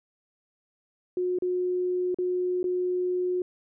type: tone with dropouts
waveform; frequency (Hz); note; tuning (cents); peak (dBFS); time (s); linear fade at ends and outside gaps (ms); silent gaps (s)
sine; 362; F#4; -38; -24; 1.17-3.42; 2; 1.387-1.422 / 2.145-2.186 / 2.63-2.641
effects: none